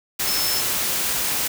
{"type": "tone in noise", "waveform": "sine", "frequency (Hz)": 5270, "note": "E8", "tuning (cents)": -1, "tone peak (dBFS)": -24, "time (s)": [0.27, 0.61], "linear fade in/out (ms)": 10, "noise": "white", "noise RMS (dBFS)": -23, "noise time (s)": [0.19, 1.48], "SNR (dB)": -4, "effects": []}